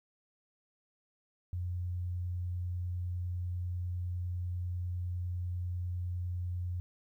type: tone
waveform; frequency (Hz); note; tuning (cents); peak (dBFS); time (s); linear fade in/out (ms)
sine; 89; F2; +33; -33; 1.53-6.8; 0
effects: 12-bit